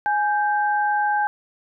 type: tone pair together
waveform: sine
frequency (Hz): 832.9 / 1568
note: G#5 / G6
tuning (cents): +5 / 0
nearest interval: major seventh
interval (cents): 1095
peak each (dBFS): -19 / -24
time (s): 0.06-1.27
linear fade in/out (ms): 0
effects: none